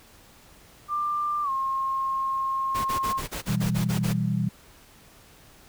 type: tone with pitch glide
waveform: sine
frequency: 1189 to 1071.6 Hz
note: D6 to C6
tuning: +21 to +41 cents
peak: -24 dBFS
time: 0.88-3.22 s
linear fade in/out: 50 ms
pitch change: -180 cents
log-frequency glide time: 1.43-1.5 s
type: noise bursts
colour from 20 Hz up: pink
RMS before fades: -33 dBFS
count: 10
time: 2.74-4.137 s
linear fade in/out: 20 ms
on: 110 ms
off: 33 ms
type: chord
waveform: sine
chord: E minor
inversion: second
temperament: equal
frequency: 123.47 / 164.81 / 196 Hz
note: B2 / E3 / G3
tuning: 0 / 0 / 0 cents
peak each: -27 dBFS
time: 3.48-4.49 s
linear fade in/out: 5 ms
effects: pink hiss -53 dBFS RMS until 5.68 s